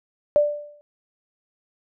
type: tone with exponential decay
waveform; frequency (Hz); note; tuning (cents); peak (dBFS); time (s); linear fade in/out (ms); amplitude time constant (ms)
sine; 589; D5; +5; -11; 0.36-0.81; 0; 96
effects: none